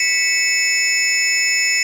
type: tone cluster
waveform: sine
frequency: 1977 / 2218 / 2598 / 5280 / 6950 Hz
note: B6 / C#7 / E7 / E8 / A8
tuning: +1 / 0 / -26 / +2 / -22 cents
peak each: -20 dBFS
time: 0-1.83 s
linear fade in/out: 2 ms
effects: tanh soft clip ceiling -8 dBFS + 7-bit

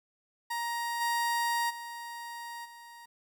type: tone with level steps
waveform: 30% pulse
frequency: 940 Hz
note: A#5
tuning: 14 cents sharp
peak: -29 / -25 / -37 / -45 dBFS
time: 0.5-3.06 s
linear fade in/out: 10 ms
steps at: 1 / 1.69 / 2.64 s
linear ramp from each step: 20 ms
effects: 11-bit

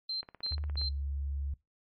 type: tone bursts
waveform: sine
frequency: 4127 Hz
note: C8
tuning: 25 cents flat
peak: -32 dBFS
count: 3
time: 0.09-0.89 s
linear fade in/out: 5 ms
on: 120 ms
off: 220 ms
type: click train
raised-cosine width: 0.5 ms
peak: -33 dBFS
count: 11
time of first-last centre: 0.23-0.815 s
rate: 17.1 Hz
type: tone with pitch glide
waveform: sine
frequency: 74.2 to 70.04 Hz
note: D2 to C#2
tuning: +18 to +18 cents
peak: -32 dBFS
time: 0.51-1.54 s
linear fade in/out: 5 ms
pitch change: -100 cents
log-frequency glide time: 0.65-0.84 s
effects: noise-tail reverb RT60 0.2 s tail -21 dB re dry + MP3 32 kbps

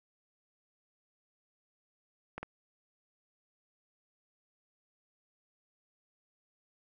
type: clicks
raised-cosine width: 0.5 ms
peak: -24 dBFS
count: 2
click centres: 2.38 / 2.43 s
effects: none

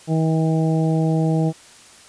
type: harmonic tone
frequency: 160 Hz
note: D#3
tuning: 49 cents sharp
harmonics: 1 / 2 / 3 / 4 / 5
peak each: -17 / -23 / -27 / -29 / -31 dBFS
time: 0.07-1.53 s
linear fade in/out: 50 ms
effects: white hiss -46 dBFS RMS until 2.08 s + resampled to 22050 Hz

